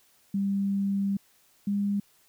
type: tone pair in turn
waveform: sine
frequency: 197.9 / 201.8 Hz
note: G3 / G#3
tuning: +17 / -49 cents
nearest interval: unison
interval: 34 cents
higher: second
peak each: -24 dBFS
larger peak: neither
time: 0.34-1.17 / 1.67-2 s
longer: first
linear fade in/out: 5 ms
effects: white hiss -63 dBFS RMS until 2.28 s